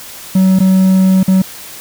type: tone with dropouts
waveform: triangle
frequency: 188.6 Hz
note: F#3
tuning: 33 cents sharp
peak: -4 dBFS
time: 0.35-1.42 s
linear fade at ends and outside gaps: 5 ms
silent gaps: 0.59-0.602 / 1.232-1.279 s
effects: white hiss -31 dBFS RMS until 1.8 s